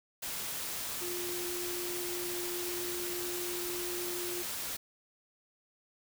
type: tone in noise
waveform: sine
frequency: 353.3 Hz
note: F4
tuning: 20 cents sharp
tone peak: -38 dBFS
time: 1.01-4.43 s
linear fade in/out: 10 ms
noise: white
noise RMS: -38 dBFS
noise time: 0.22-4.77 s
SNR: -3 dB
effects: none